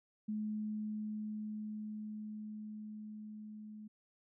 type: tone with level ramp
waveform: sine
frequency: 213.3 Hz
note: G#3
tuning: 46 cents sharp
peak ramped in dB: -35 to -47 dBFS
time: 0.28-3.88 s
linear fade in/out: 10 ms
effects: none